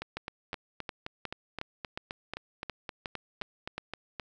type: two click trains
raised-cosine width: 0.3 ms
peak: -19 / -20 dBFS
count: 11 / 17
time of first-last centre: 0.17-3.78 / 0.02-4.198 s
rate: 2.77 / 3.83 Hz
effects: none